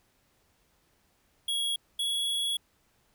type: tone pair in turn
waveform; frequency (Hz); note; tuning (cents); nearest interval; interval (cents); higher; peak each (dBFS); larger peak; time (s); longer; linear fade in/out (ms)
square; 3322 / 3355; G#7 / G#7; 0 / +17; unison; 17; second; -28; neither; 1.48-1.76 / 1.99-2.57; second; 5
effects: pink hiss -69 dBFS RMS until 3.14 s